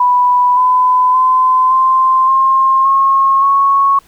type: tone with pitch steps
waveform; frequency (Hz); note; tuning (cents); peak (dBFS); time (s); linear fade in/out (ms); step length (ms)
sine; 987.8 / 1006.2 / 1025 / 1044.1 / 1063.6 / 1083.4 / 1103.7; B5 / B5 / C6 / C6 / C6 / C#6 / C#6; 0 / +32 / -36 / -4 / +28 / -40 / -8; -7; 0-3.99; 5; 570
effects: pink hiss -48 dBFS RMS until 4.07 s